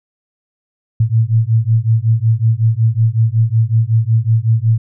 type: beating tone pair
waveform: sine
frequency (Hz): 110.1 / 115.5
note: A2 / A#2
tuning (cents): +2 / -16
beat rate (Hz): 5.4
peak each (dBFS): -13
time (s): 1-4.78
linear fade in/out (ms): 5
effects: none